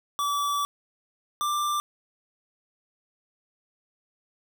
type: tone pair in turn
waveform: square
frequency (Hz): 1153 / 1182.7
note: D6 / D6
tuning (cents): -32 / +12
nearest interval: unison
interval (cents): 44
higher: second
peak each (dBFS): -25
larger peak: neither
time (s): 0.19-0.65 / 1.41-1.8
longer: first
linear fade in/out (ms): 0
effects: none